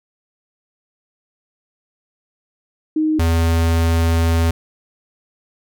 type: tone pair in turn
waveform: sine / square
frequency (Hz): 311.1 / 82.81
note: D#4 / E2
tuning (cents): 0 / +8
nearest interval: octave + major seventh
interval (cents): 2292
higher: first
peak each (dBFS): -14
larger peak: neither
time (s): 2.96-3.19 / 3.19-4.51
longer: second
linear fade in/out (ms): 5
effects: none